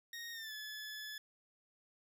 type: tone with pitch glide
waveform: 20% pulse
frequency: 1864.7 to 1719.8 Hz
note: A#6 to A6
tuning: 0 to -40 cents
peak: -39 dBFS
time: 0.13-1.18 s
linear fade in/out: 2 ms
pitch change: -140 cents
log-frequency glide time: 0.32-0.53 s
effects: none